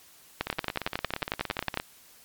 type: two click trains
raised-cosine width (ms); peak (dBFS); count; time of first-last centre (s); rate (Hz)
0.3; -10 / -15; 16 / 24; 0.41-1.774 / 0.47-1.799; 11 / 17.3
effects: white hiss -55 dBFS RMS until 2.24 s + MP3 96 kbps